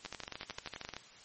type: two click trains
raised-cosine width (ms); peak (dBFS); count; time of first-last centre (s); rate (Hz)
0.2; -23 / -23; 11 / 13; 0.06-0.937 / 0.05-0.966; 11.4 / 13.1
effects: white hiss -56 dBFS RMS until 1.24 s + MP3 32 kbps